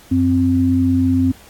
sine tone pair together, 92.4 / 261.6 Hz, F#2 / C4, -2 / 0 cents, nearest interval octave + tritone, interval 1802 cents, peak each -18 / -13 dBFS, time 0.11-1.32 s, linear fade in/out 10 ms, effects pink hiss -45 dBFS RMS until 1.49 s + AAC 64 kbps

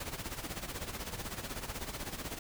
pink noise with tremolo, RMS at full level -38 dBFS, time 0-2.39 s, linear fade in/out 5 ms, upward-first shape sine, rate 16 Hz, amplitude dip 70%, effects none

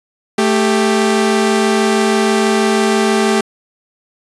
sawtooth tone pair together, 220 / 393.8 Hz, A3 / G4, 0 / +8 cents, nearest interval minor seventh, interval 1008 cents, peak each -10 dBFS, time 0.38-3.41 s, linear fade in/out 5 ms, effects resampled to 24000 Hz

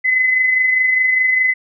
sine tone with amplitude modulation, 2028 Hz, B6, 45 cents sharp, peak -10 dBFS, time 0.04-1.54 s, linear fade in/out 20 ms, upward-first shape sine, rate 24.9 Hz, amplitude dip 40%, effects none

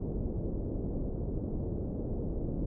pink low-pass noise, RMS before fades -34 dBFS, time 0-2.66 s, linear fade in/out 10 ms, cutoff 480 Hz, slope 24 dB/octave, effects none

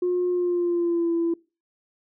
sine tone with pitch glide, 358.2 to 336.1 Hz, F4 to E4, +44 to +34 cents, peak -19 dBFS, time 0.02-1.34 s, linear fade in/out 5 ms, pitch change -110 cents, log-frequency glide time 0.3-1.12 s, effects noise-tail reverb RT60 0.3 s tail -24 dB re dry + tanh soft clip ceiling -17 dBFS

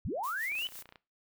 sine linear sweep, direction up, 46.15 to 3054 Hz, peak -32 dBFS, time 0.05-0.67 s, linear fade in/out 0 ms
blue noise with tremolo, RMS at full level -45 dBFS, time 0.23-0.83 s, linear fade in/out 10 ms, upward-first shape sine, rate 5.9 Hz, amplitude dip 65%
click train, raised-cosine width 0.3 ms, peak -35 dBFS, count 14, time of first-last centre 0.52-0.958 s, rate 29.7 Hz
effects noise-tail reverb RT60 0.3 s tail -20 dB re dry

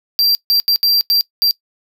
square tone bursts at uneven times, 4720 Hz, D8, 8 cents sharp, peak -11 dBFS, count 6, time 0.19-0.35 / 0.5-0.6 / 0.68-0.76 / 0.83-1.01 / 1.1-1.21 / 1.42-1.51 s, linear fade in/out 0 ms, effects noise-tail reverb RT60 0.1 s tail -21 dB re dry

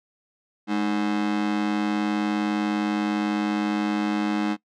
45% pulse ring-modulated tone, 260.9 Hz, C4, 5 cents flat, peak -19 dBFS, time 0.67-4.57 s, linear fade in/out 50 ms, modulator 49.9 Hz, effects noise-tail reverb RT60 0.1 s tail -21 dB re dry + low-pass 4000 Hz 12 dB/octave

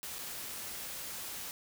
white noise with dropouts, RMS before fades -42 dBFS, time 0.03-1.51 s, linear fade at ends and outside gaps 0 ms, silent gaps 0.184-0.189 / 0.487-0.49 s, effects none

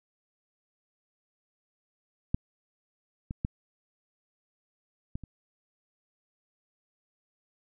clicks, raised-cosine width 5 ms, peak -13 / -22 / -16 / -22 / -30 dBFS, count 5, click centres 2.345 / 3.309 / 3.449 / 5.155 / 5.237 s, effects none

